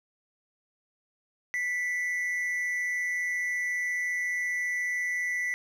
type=tone pair together; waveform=triangle; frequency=1975.5 / 2150 Hz; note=B6 / C7; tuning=0 / +47 cents; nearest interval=minor second; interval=147 cents; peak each=-26 / -37 dBFS; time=1.54-5.54 s; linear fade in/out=0 ms; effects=none